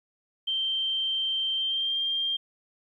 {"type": "tone with pitch glide", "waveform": "sine", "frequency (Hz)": [3136, 3191], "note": ["G7", "G7"], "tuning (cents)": [0, 30], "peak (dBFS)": -25, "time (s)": [0.47, 2.37], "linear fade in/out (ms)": 10, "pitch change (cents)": 30, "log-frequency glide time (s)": [1.55, 1.98], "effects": ["11-bit"]}